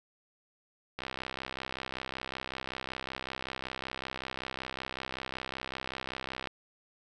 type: click train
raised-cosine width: 0.3 ms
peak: -20 dBFS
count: 359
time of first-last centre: 0.99-6.472 s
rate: 65.3 Hz
effects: none